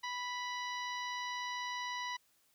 harmonic tone with a mistuned harmonic, 987 Hz, B5, 1 cent flat, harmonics 1 / 2 / 3 / 4 / 5 / 6, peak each -40 / -42 / -48 / -47 / -54 / -52 dBFS, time 0.03-2.17 s, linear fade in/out 10 ms, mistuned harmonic 6, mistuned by -50 cents, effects white hiss -72 dBFS RMS until 2.54 s

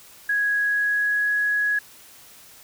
sine tone with pitch glide, 1661.2 to 1673.7 Hz, G#6 to G#6, 0 to +13 cents, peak -19 dBFS, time 0.29-1.79 s, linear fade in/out 5 ms, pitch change +13 cents, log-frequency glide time 0.54-1.32 s, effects white hiss -48 dBFS RMS until 2.63 s

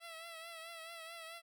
10% pulse tone with vibrato, 662 Hz, E5, 7 cents sharp, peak -39 dBFS, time 0-1.42 s, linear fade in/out 50 ms, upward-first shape triangle, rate 4.6 Hz, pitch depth 57 cents each way, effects none

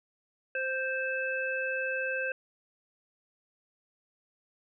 harmonic tone, 523.3 Hz, C5, in tune, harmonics 1 / 3 / 5, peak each -34 / -32 / -36 dBFS, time 0.55-2.32 s, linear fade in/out 2 ms, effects none

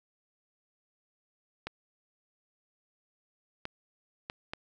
clicks, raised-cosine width 0.3 ms, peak -20 dBFS, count 4, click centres 1.67 / 3.654 / 4.299 / 4.535 s, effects none

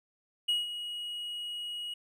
triangle tone with ADSR envelope, 2900 Hz, F#7, 35 cents flat, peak -23 dBFS, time 0.48-1.94 s, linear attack 11 ms, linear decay 170 ms, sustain -11 dB, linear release 6 ms, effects none

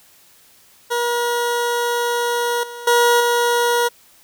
20% pulse tone with level steps, 478.1 Hz, A#4, 44 cents sharp, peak -13 / -26 / -7 / -10 dBFS, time 0.9-3.89 s, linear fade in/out 20 ms, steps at 2.63 / 2.87 / 3.2 s, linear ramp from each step 5 ms, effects white hiss -51 dBFS RMS until 4.23 s

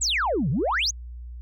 sine exponential two-way sweep, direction down then up, 8170 to 118.3 to 6970 Hz, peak -20 dBFS, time 0.01-0.91 s, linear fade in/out 10 ms, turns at 0.5 s, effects tanh soft clip ceiling -17 dBFS + added 60 Hz sine -35 dBFS peak until 1.41 s

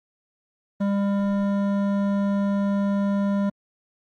sine tone with hard clipping, 200 Hz, G3, 35 cents sharp, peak -22 dBFS, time 0.8-3.5 s, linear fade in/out 10 ms, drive 12 dB, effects Opus 32 kbps

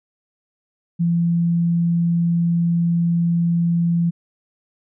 sine tone, 170 Hz, F3, 46 cents flat, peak -15 dBFS, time 0.99-4.11 s, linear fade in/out 20 ms, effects none

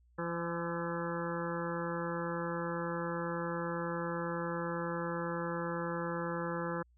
harmonic tone with a mistuned harmonic, 170 Hz, F3, 46 cents flat, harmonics 1 / 2 / 3 / 5 / 6 / 7 / 8 / 9 / 10, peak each -39 / -41 / -39 / -46 / -44 / -47 / -44 / -48 / -46 dBFS, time 0.18-6.83 s, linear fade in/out 10 ms, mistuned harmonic 8, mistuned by -36 cents, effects added 60 Hz sine -63 dBFS peak until 6.97 s

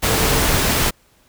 sine tone in noise, 448.4 Hz, A4, 33 cents sharp, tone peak -25 dBFS, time 0.07-0.43 s, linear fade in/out 20 ms, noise pink, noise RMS -17 dBFS, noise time 0.02-0.91 s, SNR -11 dB, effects pink hiss -56 dBFS RMS until 1.28 s

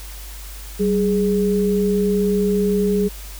sine tone pair together, 192.3 / 415.6 Hz, G3 / G#4, -33 / +1 cents, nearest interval octave + minor second, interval 1334 cents, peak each -18 dBFS, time 0.79-3.09 s, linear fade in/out 20 ms, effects added 50 Hz sine -33 dBFS peak until 3.39 s + white hiss -39 dBFS RMS until 3.39 s

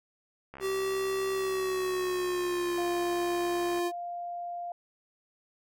click train, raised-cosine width 0.5 ms, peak -29 dBFS, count 222, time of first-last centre 0.54-3.79 s, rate 68 Hz
square tone with pitch glide, 385.5 to 349.4 Hz, G4 to F4, -29 to +1 cents, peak -29 dBFS, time 0.6-3.92 s, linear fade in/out 50 ms, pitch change -170 cents, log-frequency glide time 1.32-2.73 s
sine tone, 698.5 Hz, F5, in tune, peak -34 dBFS, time 2.78-4.72 s, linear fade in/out 2 ms
effects none

